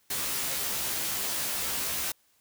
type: noise with comb filter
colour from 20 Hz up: white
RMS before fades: -31 dBFS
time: 0.1-2.12 s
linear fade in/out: 5 ms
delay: 15 ms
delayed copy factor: +1
effects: white hiss -67 dBFS RMS until 2.4 s